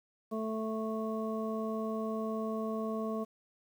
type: harmonic tone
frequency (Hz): 220.2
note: A3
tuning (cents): +2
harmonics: 1 / 2 / 3 / 5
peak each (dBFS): -35 / -38 / -40 / -42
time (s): 0.31-3.25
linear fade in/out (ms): 20
effects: 10-bit